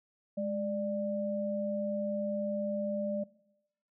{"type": "tone pair together", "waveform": "sine", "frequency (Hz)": [207.7, 592.7], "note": ["G#3", "D5"], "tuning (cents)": [0, 16], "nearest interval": "octave + tritone", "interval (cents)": 1816, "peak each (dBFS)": [-34, -33], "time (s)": [0.37, 3.24], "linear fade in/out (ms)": 10, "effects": ["noise-tail reverb RT60 0.8 s tail -20 dB re dry"]}